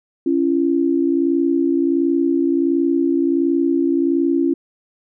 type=tone pair together; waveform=sine; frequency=277.3 / 338.7 Hz; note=C#4 / E4; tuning=+1 / +47 cents; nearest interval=minor third; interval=346 cents; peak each=-17 dBFS; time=0.26-4.54 s; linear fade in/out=5 ms; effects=none